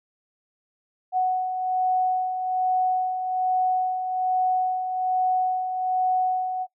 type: beating tone pair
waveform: sine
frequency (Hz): 740 / 741.2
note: F#5 / F#5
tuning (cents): 0 / +3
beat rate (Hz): 1.2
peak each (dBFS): -30 / -21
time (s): 1.12-6.67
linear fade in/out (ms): 50
effects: noise-tail reverb RT60 0.1 s tail -20 dB re dry